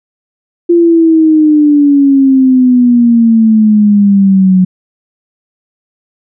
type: exponential sweep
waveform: sine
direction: down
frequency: 346.3 to 183.1 Hz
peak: -3 dBFS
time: 0.69-4.65 s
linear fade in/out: 10 ms
effects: none